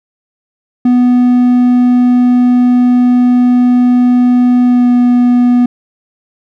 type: tone with pitch glide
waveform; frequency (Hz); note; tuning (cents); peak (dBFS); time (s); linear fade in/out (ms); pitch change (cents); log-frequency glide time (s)
triangle; 246.9 to 244.8; B3 to B3; 0 to -15; -3; 0.85-5.66; 5; -15; 4.65-4.88
effects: none